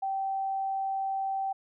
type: tone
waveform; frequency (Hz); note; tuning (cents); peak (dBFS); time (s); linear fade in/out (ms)
sine; 776; G5; -18; -28; 0.02-1.53; 10
effects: none